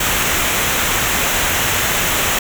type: noise with comb filter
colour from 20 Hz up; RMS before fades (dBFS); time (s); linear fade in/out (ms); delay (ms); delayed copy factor
pink; -17; 0-2.39; 5; 0.21; -0.55
effects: none